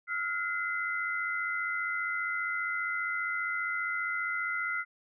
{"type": "tone cluster", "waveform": "sine", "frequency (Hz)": [1325, 1420, 2045], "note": ["E6", "F6", "C7"], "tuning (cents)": [9, 28, -40], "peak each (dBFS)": [-40, -33, -33], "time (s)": [0.07, 4.85], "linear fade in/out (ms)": 50, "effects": []}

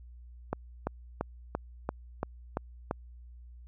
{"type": "click train", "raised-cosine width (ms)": 1, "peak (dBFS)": -16, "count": 8, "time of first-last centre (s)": [0.53, 2.911], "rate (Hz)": 2.94, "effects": ["added 60 Hz sine -47 dBFS peak until 3.67 s"]}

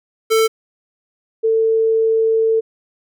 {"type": "tone pair in turn", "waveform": ["square", "sine"], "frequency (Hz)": [444.5, 446.8], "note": ["A4", "A4"], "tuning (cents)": [18, 27], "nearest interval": "unison", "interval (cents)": 9, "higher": "second", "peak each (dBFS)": -12, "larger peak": "neither", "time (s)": [[0.3, 0.48], [1.43, 2.61]], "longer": "second", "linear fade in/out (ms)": 20, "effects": []}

